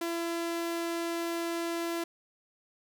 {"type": "tone", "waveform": "sawtooth", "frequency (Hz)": 337.3, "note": "E4", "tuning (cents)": 40, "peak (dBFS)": -27, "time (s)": [0.01, 2.04], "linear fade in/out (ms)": 5, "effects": []}